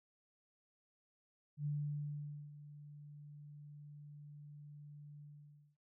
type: tone with ADSR envelope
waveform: sine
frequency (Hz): 146.83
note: D3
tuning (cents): 0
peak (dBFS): -35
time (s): 1.57-5.77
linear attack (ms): 87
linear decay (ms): 850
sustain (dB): -16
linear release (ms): 560
effects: none